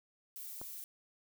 violet noise, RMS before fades -46 dBFS, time 0.36-0.84 s, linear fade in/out 0 ms
click, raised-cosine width 1 ms, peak -32 dBFS, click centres 0.615 s
effects none

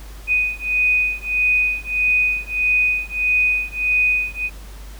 sine beating tone pair, 2489 / 2490.6 Hz, D#7 / D#7, 0 / +1 cents, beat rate 1.6 Hz, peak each -19 dBFS, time 0.27-4.5 s, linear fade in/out 50 ms, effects added 50 Hz sine -34 dBFS peak until 4.99 s + pink hiss -44 dBFS RMS until 4.99 s

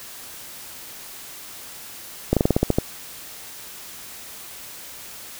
slowing click train, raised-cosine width 2 ms, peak -3 dBFS, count 9, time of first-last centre 2.33-2.785 s, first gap 37 ms, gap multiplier 1.12, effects white hiss -39 dBFS RMS until 5.39 s

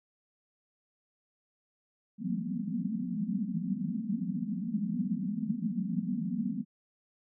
pink band-pass noise, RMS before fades -33 dBFS, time 2.18-6.65 s, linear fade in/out 50 ms, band 170 to 250 Hz, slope 96 dB/octave, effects none

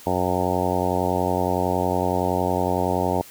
harmonic tone, 90.8 Hz, F#2, 32 cents flat, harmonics 1 / 2 / 3 / 4 / 5 / 6 / 7 / 8 / 9 / 10, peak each -29 / -29 / -29 / -29 / -29 / -29 / -29 / -29 / -29 / -29 dBFS, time 0.06-3.22 s, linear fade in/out 10 ms, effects white hiss -45 dBFS RMS until 3.3 s

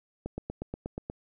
click train, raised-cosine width 2 ms, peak -21 dBFS, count 8, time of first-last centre 0.26-1.099 s, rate 8.34 Hz, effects none

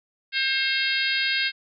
harmonic tone with a mistuned harmonic, 536 Hz, C5, 42 cents sharp, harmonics 3 / 4 / 5 / 6 / 7 / 8 / 9, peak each -27 / -28 / -29 / -30 / -30 / -31 / -32 dBFS, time 0.32-1.52 s, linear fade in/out 50 ms, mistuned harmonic 3, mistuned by -18 cents, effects none

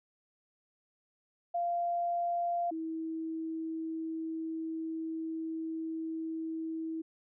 sine tone pair in turn, 693 / 322.7 Hz, F5 / E4, -14 / -37 cents, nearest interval octave + minor second, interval 1323 cents, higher first, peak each -29 / -34 dBFS, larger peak first, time 1.54-2.71 / 2.71-7.02 s, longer second, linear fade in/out 10 ms, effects none

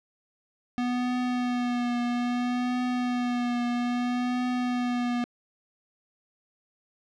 square tone with vibrato, 245.1 Hz, B3, 13 cents flat, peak -26 dBFS, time 0.78-5.24 s, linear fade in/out 0 ms, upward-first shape triangle, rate 0.61 Hz, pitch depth 30 cents each way, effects low-pass 4000 Hz 12 dB/octave + 11-bit

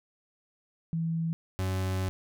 sine / 40% pulse tone pair in turn, 164.2 / 94 Hz, E3 / F#2, -6 / +28 cents, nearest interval minor seventh, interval 966 cents, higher first, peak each -27 dBFS, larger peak neither, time 0.93-1.33 / 1.59-2.09 s, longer second, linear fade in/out 0 ms, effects none

